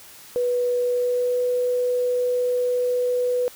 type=tone with pitch glide; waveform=sine; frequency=490.5 to 494.5 Hz; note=B4 to B4; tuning=-12 to +2 cents; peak=-19 dBFS; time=0.36-3.48 s; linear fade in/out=0 ms; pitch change=+14 cents; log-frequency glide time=0.82-1.42 s; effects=white hiss -45 dBFS RMS until 3.55 s